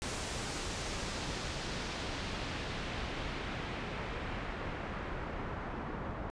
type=noise with low-pass filter sweep; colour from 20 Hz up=pink; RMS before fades=-39 dBFS; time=0.02-6.3 s; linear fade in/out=0 ms; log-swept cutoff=8700 to 1200 Hz; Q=1; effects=resampled to 22050 Hz